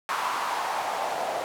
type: noise with band-pass filter sweep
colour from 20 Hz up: white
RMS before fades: -29 dBFS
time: 0.09-1.44 s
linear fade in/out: 0 ms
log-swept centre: 1100 to 660 Hz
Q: 3.4
effects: none